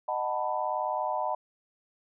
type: chord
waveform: sine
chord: B dominant seventh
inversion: first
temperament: just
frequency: 617.4 / 740.8 / 889 / 987.8 Hz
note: D#5 / F#5 / A5 / B5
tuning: -14 / +2 / +18 / 0 cents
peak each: -33 dBFS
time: 0.08-1.35 s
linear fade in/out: 5 ms
effects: none